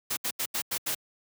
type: noise bursts at uneven times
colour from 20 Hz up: white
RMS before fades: -30 dBFS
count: 6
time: 0.1-0.17 / 0.24-0.31 / 0.39-0.46 / 0.54-0.62 / 0.71-0.78 / 0.86-0.95 s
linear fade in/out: 10 ms
effects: high-pass 100 Hz 12 dB/octave